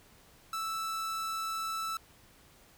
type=tone; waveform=45% pulse; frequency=1318.5 Hz; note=E6; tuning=in tune; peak=-33 dBFS; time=0.53-1.97 s; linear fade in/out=2 ms; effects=pink hiss -60 dBFS RMS until 2.77 s